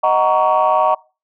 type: chord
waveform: sine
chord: D# minor seventh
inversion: none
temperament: just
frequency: 622.3 / 746.7 / 933.4 / 1120.1 Hz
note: D#5 / F#5 / A#5 / C#6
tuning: 0 / +16 / +2 / +18 cents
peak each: -16 dBFS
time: 0.03-0.95 s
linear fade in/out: 10 ms
effects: noise-tail reverb RT60 0.3 s tail -22 dB re dry + tanh soft clip ceiling -4 dBFS